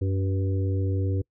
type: harmonic tone with a mistuned harmonic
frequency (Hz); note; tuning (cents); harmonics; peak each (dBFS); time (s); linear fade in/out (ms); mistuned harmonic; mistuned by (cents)
95.5; G2; -45; 1 / 3 / 4 / 5; -23 / -33 / -35 / -37; 0.01-1.22; 10; 5; +27
effects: noise-tail reverb RT60 0.1 s tail -25 dB re dry